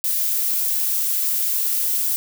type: noise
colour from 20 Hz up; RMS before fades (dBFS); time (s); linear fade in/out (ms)
violet; -21; 0.04-2.16; 0
effects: none